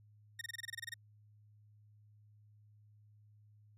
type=tone bursts; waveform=sawtooth; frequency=1848 Hz; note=A#6; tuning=16 cents flat; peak=-37 dBFS; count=12; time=0.39-0.941 s; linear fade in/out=5 ms; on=23 ms; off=25 ms; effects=added 105 Hz sine -61 dBFS peak until 3.77 s + resampled to 32000 Hz